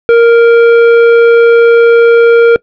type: tone with tanh clipping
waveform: sine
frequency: 466.2 Hz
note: A#4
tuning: in tune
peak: -3 dBFS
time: 0.09-2.56 s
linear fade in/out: 0 ms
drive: 12 dB
effects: noise-tail reverb RT60 0.1 s tail -22 dB re dry + low-pass 3000 Hz 12 dB/octave